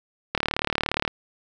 click train, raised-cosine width 0.3 ms, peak -6 dBFS, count 28, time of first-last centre 0.35-1.078 s, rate 37.1 Hz, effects none

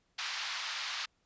white band-pass noise, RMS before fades -38 dBFS, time 0.18-1.06 s, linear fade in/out 10 ms, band 920 to 4900 Hz, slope 24 dB/octave, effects pink hiss -75 dBFS RMS until 1.25 s + resampled to 16000 Hz

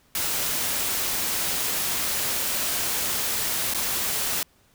white noise with dropouts, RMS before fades -26 dBFS, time 0.15-4.43 s, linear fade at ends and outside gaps 2 ms, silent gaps 3.738-3.746 s, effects pink hiss -61 dBFS RMS until 4.74 s

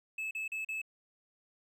triangle tone bursts, 2604 Hz, E7, 22 cents flat, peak -33 dBFS, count 4, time 0.18-0.817 s, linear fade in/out 5 ms, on 130 ms, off 39 ms, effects none

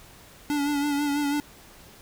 square tone with vibrato, 288.5 Hz, D4, 31 cents flat, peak -24 dBFS, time 0.5-1.4 s, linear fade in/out 0 ms, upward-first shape sine, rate 6.1 Hz, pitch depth 38 cents each way, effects pink hiss -50 dBFS RMS until 2.01 s

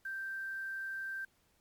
sine tone with quantisation, 1568 Hz, G6, in tune, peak -37 dBFS, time 0.05-1.25 s, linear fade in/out 5 ms, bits 10, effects pink hiss -72 dBFS RMS until 1.6 s + MP3 96 kbps

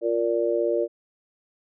sine chord, Bb major, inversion second, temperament just, 349.6 / 466.2 / 582.7 Hz, F4 / Bb4 / D5, +2 / 0 / -14 cents, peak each -25 dBFS, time 0.01-0.88 s, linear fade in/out 50 ms, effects none

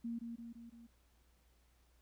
sine tone with echo, 232.8 Hz, A#3, 2 cents flat, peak -38 dBFS, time 0.04-0.19 s, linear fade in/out 10 ms, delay 170 ms, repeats 4, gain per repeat -4 dB, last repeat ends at 0.87 s, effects added 60 Hz sine -69 dBFS peak until 2.01 s + pink hiss -75 dBFS RMS until 2.01 s

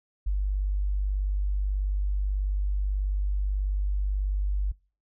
sine tone, 49.18 Hz, G1, 6 cents sharp, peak -23 dBFS, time 0.26-4.72 s, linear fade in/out 10 ms, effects noise-tail reverb RT60 0.4 s tail -26 dB re dry

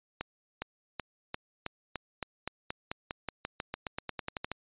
accelerating click train, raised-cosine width 0.3 ms, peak -18 dBFS, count 23, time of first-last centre 0.21-4.516 s, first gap 410 ms, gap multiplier 0.92, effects resampled to 8000 Hz

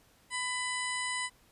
harmonic tone, 998 Hz, B5, 18 cents sharp, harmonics 1 / 2 / 3 / 4 / 5 / 7 / 8 / 9, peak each -38 / -35 / -42 / -44 / -46 / -49 / -45 / -40 dBFS, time 0.3-1.3 s, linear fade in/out 50 ms, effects pink hiss -64 dBFS RMS until 1.51 s + resampled to 32000 Hz

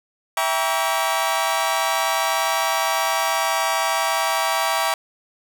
sawtooth chord, E diminished seventh, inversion none, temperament just, 659.3 / 791.1 / 949.3 / 1139.2 Hz, E5 / G5 / Bb5 / Db6, 0 / +16 / +31 / +47 cents, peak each -21 dBFS, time 0.37-4.94 s, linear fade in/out 2 ms, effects none

